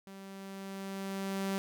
sawtooth tone with level ramp, 194.5 Hz, G3, 13 cents flat, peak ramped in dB -43 to -27 dBFS, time 0.07-1.58 s, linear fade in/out 0 ms, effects none

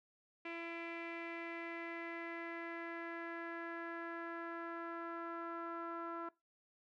sawtooth tone with low-pass filter sweep, 336 Hz, E4, 33 cents sharp, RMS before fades -45 dBFS, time 0.45-6.29 s, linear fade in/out 5 ms, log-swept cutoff 2400 to 1300 Hz, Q 4.6, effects noise-tail reverb RT60 0.2 s tail -20 dB re dry

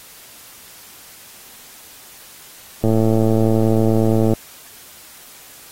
click train, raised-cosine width 2 ms, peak -4 dBFS, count 167, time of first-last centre 2.84-4.335 s, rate 111 Hz, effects white hiss -42 dBFS RMS until 5.71 s + AAC 48 kbps

